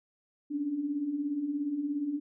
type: beating tone pair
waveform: sine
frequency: 274.5 / 291.5 Hz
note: C#4 / D4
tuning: -17 / -13 cents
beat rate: 17 Hz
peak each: -38 / -30 dBFS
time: 0.5-2.2 s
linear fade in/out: 20 ms
effects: none